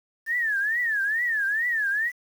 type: tone with vibrato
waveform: sine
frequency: 1760 Hz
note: A6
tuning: in tune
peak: -22 dBFS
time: 0.26-2.12 s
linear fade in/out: 50 ms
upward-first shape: triangle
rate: 2.3 Hz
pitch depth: 210 cents each way
effects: 8-bit